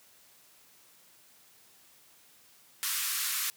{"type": "band-pass noise", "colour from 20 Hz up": "white", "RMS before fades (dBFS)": -32, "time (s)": [2.83, 3.5], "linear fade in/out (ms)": 0, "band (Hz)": [1100, 16000], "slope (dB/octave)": 48, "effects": ["white hiss -60 dBFS RMS until 3.56 s", "high-pass 80 Hz 12 dB/octave"]}